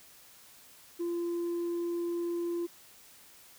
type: tone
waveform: sine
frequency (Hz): 343.8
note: F4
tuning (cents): -27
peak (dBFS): -28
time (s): 0.99-2.67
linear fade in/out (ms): 20
effects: tanh soft clip ceiling -29 dBFS + white hiss -56 dBFS RMS until 3.58 s